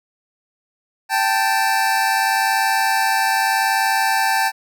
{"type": "tone pair together", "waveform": "25% pulse", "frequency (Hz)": [781.2, 882], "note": ["G5", "A5"], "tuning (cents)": [-6, 4], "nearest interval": "major second", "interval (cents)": 210, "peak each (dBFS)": -15, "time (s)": [1.09, 4.52], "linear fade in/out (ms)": 50, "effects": []}